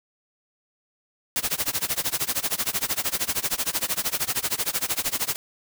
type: noise with tremolo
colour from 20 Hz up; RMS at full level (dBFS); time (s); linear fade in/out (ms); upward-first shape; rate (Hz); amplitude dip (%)
white; -23; 1.36-5.36; 0; sine; 13; 95
effects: none